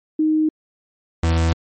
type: tone pair in turn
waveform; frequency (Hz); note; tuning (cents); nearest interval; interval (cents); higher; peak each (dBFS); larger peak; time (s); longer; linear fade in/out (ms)
sine / 40% pulse; 311.1 / 82.4; D#4 / E2; 0 / 0; octave + major seventh; 2300; first; -14; neither; 0.19-0.49 / 1.23-1.53; neither; 5
effects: MP3 32 kbps